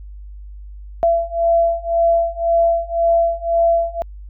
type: beating tone pair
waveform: sine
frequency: 673 / 674.9 Hz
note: E5 / E5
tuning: +36 / +41 cents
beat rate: 1.9 Hz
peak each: -17 / -16 dBFS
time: 1.03-4.02 s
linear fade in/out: 0 ms
effects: added 50 Hz sine -32 dBFS peak until 4.29 s